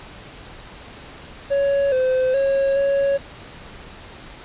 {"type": "tone with pitch steps", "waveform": "triangle", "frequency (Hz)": [558, 515, 547, 555], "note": ["C#5", "C5", "C#5", "C#5"], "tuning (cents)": [11, -28, -23, 2], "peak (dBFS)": -14, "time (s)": [1.5, 3.18], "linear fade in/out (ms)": 20, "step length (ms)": 420, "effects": ["pink hiss -40 dBFS RMS until 4.44 s", "resampled to 8000 Hz"]}